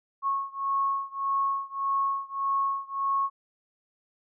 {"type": "beating tone pair", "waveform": "sine", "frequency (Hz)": [1097, 1098.7], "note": ["C#6", "C#6"], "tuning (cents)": [-18, -16], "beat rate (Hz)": 1.7, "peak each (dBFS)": [-28, -29], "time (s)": [0.22, 3.3], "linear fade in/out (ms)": 50, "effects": []}